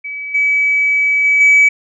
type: tone with level steps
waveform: sine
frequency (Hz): 2286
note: D7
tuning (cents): -47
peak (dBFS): -22 / -10 / -8 / -4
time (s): 0.04-1.69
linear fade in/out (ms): 10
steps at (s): 0.34 / 1.24 / 1.4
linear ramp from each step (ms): 10
effects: tanh soft clip ceiling -3 dBFS